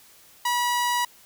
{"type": "tone", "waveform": "sawtooth", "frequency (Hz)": 970, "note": "B5", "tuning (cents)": -31, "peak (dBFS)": -18, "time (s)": [0.45, 1.05], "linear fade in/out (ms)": 5, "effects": ["white hiss -53 dBFS RMS until 1.25 s"]}